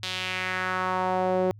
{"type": "tone with band-pass filter sweep", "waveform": "sawtooth", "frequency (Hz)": 184.9, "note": "F#3", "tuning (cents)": -1, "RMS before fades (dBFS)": -27, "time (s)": [0.03, 1.51], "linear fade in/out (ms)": 0, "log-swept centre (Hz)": [3800, 460], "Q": 2.2, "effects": ["added 105 Hz sine -44 dBFS peak until 1.59 s"]}